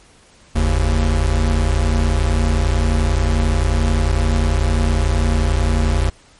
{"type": "tone pair together", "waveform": "square", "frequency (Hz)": [45.78, 77], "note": ["F#1", "D#2"], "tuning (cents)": [-18, -17], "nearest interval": "major sixth", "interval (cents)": 901, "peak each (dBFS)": -17, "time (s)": [0.55, 6.1], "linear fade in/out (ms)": 10, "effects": ["pink hiss -49 dBFS RMS until 6.39 s", "MP3 48 kbps"]}